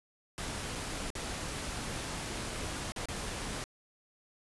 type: noise with dropouts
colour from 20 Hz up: pink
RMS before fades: -38 dBFS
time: 0.38-3.64 s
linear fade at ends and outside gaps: 0 ms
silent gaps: 0.752-0.756 / 1.103-1.153 / 2.92-2.962 / 3.056-3.086 s
effects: resampled to 24000 Hz